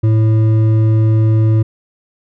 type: tone with hard clipping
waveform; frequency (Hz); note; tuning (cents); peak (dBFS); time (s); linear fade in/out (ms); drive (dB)
triangle; 110; A2; 0; -10; 0.03-1.63; 10; 11
effects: none